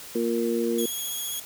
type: harmonic tone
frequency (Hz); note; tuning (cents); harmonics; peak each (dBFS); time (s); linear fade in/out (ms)
116.54; A#2; 0; 2 / 3 / 4; -27 / -27 / -27; 0.15-0.86; 5
type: tone with vibrato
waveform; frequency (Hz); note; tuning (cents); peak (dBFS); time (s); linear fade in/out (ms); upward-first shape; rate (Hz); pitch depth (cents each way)
5% pulse; 3322; G#7; 0; -22; 0.78-1.4; 5; triangle; 15; 32
effects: white hiss -42 dBFS RMS until 1.45 s